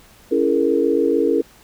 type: chord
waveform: sine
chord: A# half-diminished seventh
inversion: first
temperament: just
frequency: 279.7 / 335.6 / 419.5 / 466.2 Hz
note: C#4 / E4 / G#4 / A#4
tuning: +16 / +31 / +17 / 0 cents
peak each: -21 / -20 / -20 / -19 dBFS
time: 0.31-1.42 s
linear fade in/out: 10 ms
effects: pink hiss -49 dBFS RMS until 1.63 s